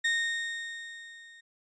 35% pulse tone with level ramp, 1849 Hz, A#6, 15 cents flat, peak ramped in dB -22 to -49 dBFS, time 0.04-1.41 s, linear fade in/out 10 ms, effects resampled to 16000 Hz

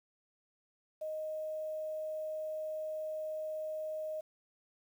sine tone with quantisation, 622.3 Hz, D#5, in tune, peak -36 dBFS, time 1.01-4.21 s, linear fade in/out 10 ms, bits 10, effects none

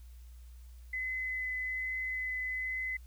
sine tone with vibrato, 2026 Hz, B6, 44 cents sharp, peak -33 dBFS, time 0.93-2.97 s, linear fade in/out 5 ms, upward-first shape triangle, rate 1.2 Hz, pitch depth 9 cents each way, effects added 60 Hz sine -48 dBFS peak until 3.06 s + white hiss -67 dBFS RMS until 3.06 s

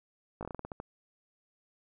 slowing click train, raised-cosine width 1 ms, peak -25 dBFS, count 10, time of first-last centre 0.41-0.801 s, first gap 18 ms, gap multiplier 1.21, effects none

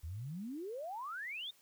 sine exponential sweep, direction up, 73.42 to 3729 Hz, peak -40 dBFS, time 0.03-1.51 s, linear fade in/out 10 ms, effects white hiss -67 dBFS RMS until 1.61 s

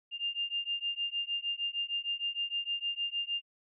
sine beating tone pair, 2800 / 2806.5 Hz, F7 / F7, +4 / +8 cents, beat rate 6.5 Hz, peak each -35 / -35 dBFS, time 0.11-3.42 s, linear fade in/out 50 ms, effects none

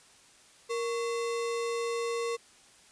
sine tone with sample-and-hold, 466.8 Hz, A#4, 2 cents sharp, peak -29 dBFS, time 0.69-2.37 s, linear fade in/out 20 ms, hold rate 1575 Hz, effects white hiss -58 dBFS RMS until 2.91 s + resampled to 22050 Hz

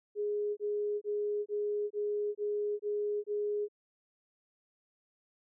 sine tone bursts, 415.3 Hz, G#4, in tune, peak -30 dBFS, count 8, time 0.15-3.685 s, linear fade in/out 50 ms, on 420 ms, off 25 ms, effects none

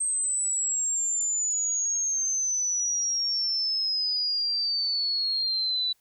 sine exponential sweep, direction down, 8360 to 3951 Hz, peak -24 dBFS, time 0-5.93 s, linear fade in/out 10 ms, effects white hiss -68 dBFS RMS until 6 s

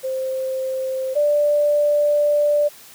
sine tone pair in turn, 524 / 588.2 Hz, C5 / D5, +2 / +3 cents, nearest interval major second, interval 201 cents, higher second, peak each -21 / -14 dBFS, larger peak second, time 0.03-1.15 / 1.15-2.69 s, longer second, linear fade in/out 20 ms, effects white hiss -44 dBFS RMS until 2.94 s + high-pass 80 Hz 12 dB/octave

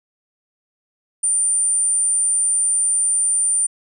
sine tone, 9090 Hz, C#9, 42 cents sharp, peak -15 dBFS, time 1.23-3.67 s, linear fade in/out 10 ms, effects none

